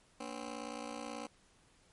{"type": "ring-modulated tone", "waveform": "15% pulse", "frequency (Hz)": 261.6, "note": "C4", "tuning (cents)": 0, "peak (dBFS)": -32, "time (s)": [0.2, 1.27], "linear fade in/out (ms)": 5, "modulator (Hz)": 29.2, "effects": ["pink hiss -67 dBFS RMS until 1.92 s", "MP3 48 kbps"]}